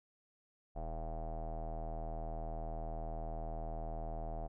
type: tone with low-pass filter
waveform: square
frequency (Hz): 40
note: D#1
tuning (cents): +49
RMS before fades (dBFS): -41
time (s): 0.75-4.48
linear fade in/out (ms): 20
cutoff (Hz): 710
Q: 9.2
effects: none